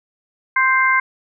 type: harmonic tone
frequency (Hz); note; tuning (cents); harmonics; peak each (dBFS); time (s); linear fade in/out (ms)
523.3; C5; 0; 2 / 3 / 4; -17 / -17 / -17; 0.56-1; 5
effects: none